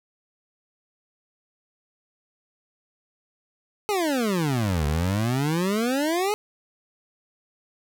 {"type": "exponential two-way sweep", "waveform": "25% pulse", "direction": "down then up", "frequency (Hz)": [431.4, 71.6, 431.4], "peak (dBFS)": -18, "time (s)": [3.89, 6.34], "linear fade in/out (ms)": 0, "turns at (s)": 4.86, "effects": []}